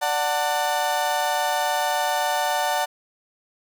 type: chord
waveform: 35% pulse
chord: D major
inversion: none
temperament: equal with one note detuned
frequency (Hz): 587.3 / 740 / 892.8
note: D5 / F#5 / A5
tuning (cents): 0 / 0 / +25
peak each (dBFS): -26 / -23 / -23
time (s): 0.01-2.86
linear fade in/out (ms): 20
effects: none